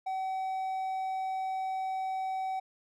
triangle tone, 760 Hz, F#5, 46 cents sharp, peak -29 dBFS, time 0.06-2.6 s, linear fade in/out 10 ms, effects none

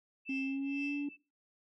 sine tone with tremolo, 2644 Hz, E7, 5 cents sharp, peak -35 dBFS, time 0.25-1.17 s, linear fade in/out 50 ms, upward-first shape triangle, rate 2.1 Hz, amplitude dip 95%
sine tone with pitch glide, 268.9 to 286.5 Hz, C4 to D4, +47 to -43 cents, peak -32 dBFS, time 0.29-1.09 s, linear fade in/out 5 ms, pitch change +110 cents, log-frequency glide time 0.45-0.94 s
effects noise-tail reverb RT60 0.3 s tail -21 dB re dry + tanh soft clip ceiling -29 dBFS

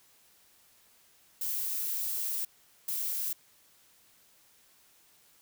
violet noise bursts at uneven times, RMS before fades -33 dBFS, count 2, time 1.41-2.45 / 2.88-3.33 s, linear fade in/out 5 ms, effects white hiss -63 dBFS RMS until 5.41 s

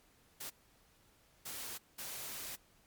white noise bursts at uneven times, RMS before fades -44 dBFS, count 3, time 0.4-0.5 / 1.45-1.78 / 1.98-2.56 s, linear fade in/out 10 ms, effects pink hiss -68 dBFS RMS until 2.86 s + MP3 96 kbps

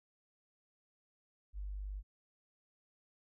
sine tone, 49.46 Hz, G1, 16 cents sharp, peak -39 dBFS, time 1.53-2.03 s, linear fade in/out 50 ms, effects none

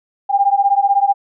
sine beating tone pair, 791 / 807 Hz, G5 / G#5, +15 / -50 cents, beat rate 16 Hz, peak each -14 dBFS, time 0.29-1.14 s, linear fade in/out 20 ms, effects none

